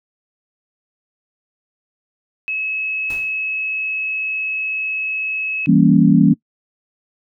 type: tone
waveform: sine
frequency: 2578 Hz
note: E7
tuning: 39 cents flat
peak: -20 dBFS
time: 2.48-5.66 s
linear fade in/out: 0 ms
type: noise with exponential decay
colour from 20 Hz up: pink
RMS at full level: -34 dBFS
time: 3.1-3.44 s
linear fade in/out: 2 ms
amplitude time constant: 72 ms
type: chord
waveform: sine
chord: E diminished seventh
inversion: none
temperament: equal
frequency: 164.81 / 196 / 233.1 / 277.2 Hz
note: E3 / G3 / Bb3 / Db4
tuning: 0 / 0 / 0 / 0 cents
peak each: -14 dBFS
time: 5.67-6.34 s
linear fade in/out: 10 ms
effects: noise-tail reverb RT60 0.1 s tail -21 dB re dry